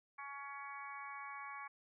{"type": "harmonic tone", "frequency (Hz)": 280.3, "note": "C#4", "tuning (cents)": 19, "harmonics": [3, 4, 5, 6, 7, 8], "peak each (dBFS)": [-53, -48, -58, -54, -59, -52], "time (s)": [0.18, 1.68], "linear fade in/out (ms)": 10, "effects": []}